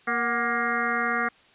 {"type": "harmonic tone with a mistuned harmonic", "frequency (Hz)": 235.3, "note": "A#3", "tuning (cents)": 16, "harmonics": [1, 2, 3, 5, 6, 7, 8, 9], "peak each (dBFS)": [-33, -34, -32, -29, -29, -32, -31, -34], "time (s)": [0.07, 1.29], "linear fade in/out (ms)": 10, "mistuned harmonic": 3, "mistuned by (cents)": 75, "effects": ["white hiss -56 dBFS RMS until 1.54 s", "resampled to 8000 Hz"]}